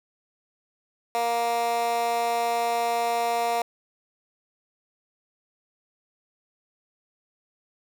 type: tone with high-pass filter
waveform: 15% pulse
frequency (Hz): 234.4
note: A#3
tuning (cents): +10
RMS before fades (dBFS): -25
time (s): 1.15-3.62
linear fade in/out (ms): 0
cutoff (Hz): 640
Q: 2.4
effects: none